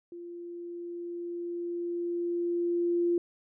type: tone with level ramp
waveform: sine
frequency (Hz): 346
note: F4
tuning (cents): -16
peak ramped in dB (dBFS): -40 to -23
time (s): 0.12-3.18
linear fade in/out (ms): 2
effects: none